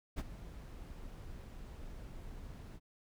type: noise with ADSR envelope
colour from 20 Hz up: brown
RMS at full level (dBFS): -32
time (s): 0.16-2.8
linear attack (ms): 29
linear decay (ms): 32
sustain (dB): -16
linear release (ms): 47
effects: none